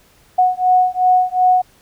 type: beating tone pair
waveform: sine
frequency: 733 / 735.7 Hz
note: F#5 / F#5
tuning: -16 / -10 cents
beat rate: 2.7 Hz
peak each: -14 dBFS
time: 0.38-1.62 s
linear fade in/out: 10 ms
effects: pink hiss -52 dBFS RMS until 1.81 s